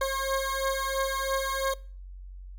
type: beating tone pair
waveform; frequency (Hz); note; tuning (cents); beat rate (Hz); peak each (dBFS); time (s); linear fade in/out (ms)
20% pulse; 537 / 540; C5 / C#5; +45 / -45; 3; -25; 0.01-1.74; 5
effects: noise-tail reverb RT60 0.4 s tail -22 dB re dry + added 46 Hz sine -40 dBFS peak until 2.58 s